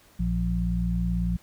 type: harmonic tone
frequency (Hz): 58.27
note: A#1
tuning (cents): 0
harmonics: 1 / 2 / 3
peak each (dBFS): -26 / -34 / -26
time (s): 0.19-1.37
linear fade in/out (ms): 10
effects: pink hiss -57 dBFS RMS until 1.42 s